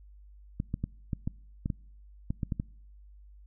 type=clicks; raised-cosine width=5 ms; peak=-18 dBFS; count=11; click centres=0.601 / 0.741 / 0.84 / 1.132 / 1.275 / 1.659 / 1.702 / 2.305 / 2.432 / 2.522 / 2.599 s; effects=noise-tail reverb RT60 0.7 s tail -26 dB re dry + added 50 Hz sine -50 dBFS peak until 3.46 s